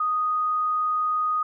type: tone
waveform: sine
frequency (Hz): 1243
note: D#6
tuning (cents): -2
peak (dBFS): -21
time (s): 0-1.43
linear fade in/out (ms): 5
effects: none